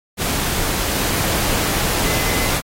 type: tone in noise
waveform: sine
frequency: 2037 Hz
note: C7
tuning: 47 cents flat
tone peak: -28 dBFS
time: 2.02-2.51 s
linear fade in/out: 50 ms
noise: pink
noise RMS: -20 dBFS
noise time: 0.17-2.62 s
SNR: -11 dB
effects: AAC 48 kbps